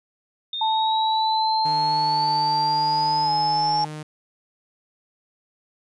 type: exponential sweep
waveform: sine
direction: up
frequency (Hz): 3638 to 5470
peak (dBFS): -26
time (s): 0.53-3.84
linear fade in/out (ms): 2
type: tone with pitch glide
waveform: sine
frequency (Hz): 880 to 844.2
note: A5 to G#5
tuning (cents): 0 to +28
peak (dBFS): -19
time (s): 0.61-3.85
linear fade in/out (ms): 5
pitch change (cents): -72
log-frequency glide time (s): 3.24-3.3
type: tone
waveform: sawtooth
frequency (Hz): 152.9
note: D#3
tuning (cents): -30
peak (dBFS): -28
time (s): 1.65-4.03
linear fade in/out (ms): 5
effects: resampled to 24000 Hz